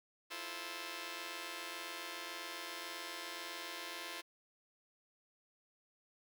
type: chord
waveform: 5% pulse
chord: F major seventh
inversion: third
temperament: just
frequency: 327.4 / 349.2 / 436.5 / 523.8 Hz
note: E4 / F4 / A4 / C5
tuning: -12 / 0 / -14 / +2 cents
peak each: -38 / -38 / -40 / -38 dBFS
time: 0.3-4.22 s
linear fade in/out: 20 ms
effects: none